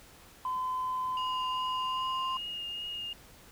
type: tone with pitch glide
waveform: sine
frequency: 1021 to 1045.5 Hz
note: C6 to C6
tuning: -43 to -2 cents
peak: -29 dBFS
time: 0.45-2.37 s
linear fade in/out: 2 ms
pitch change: +41 cents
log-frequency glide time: 1.72-2.23 s
type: tone with vibrato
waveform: sine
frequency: 2847 Hz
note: F7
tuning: 33 cents sharp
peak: -35 dBFS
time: 1.17-3.13 s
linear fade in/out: 2 ms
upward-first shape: triangle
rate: 2.5 Hz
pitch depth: 14 cents each way
effects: tanh soft clip ceiling -26 dBFS + pink hiss -55 dBFS RMS until 3.51 s